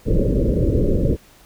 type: low-pass noise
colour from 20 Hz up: pink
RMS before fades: -17 dBFS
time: 0.05-1.17 s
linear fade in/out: 50 ms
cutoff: 570 Hz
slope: 96 dB/octave
effects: pink hiss -50 dBFS RMS until 1.45 s